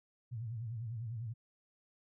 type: tone with vibrato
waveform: sine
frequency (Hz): 114.8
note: A#2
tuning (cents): -26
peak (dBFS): -38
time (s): 0.31-1.34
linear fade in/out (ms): 20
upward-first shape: sine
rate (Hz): 10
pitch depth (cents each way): 130
effects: none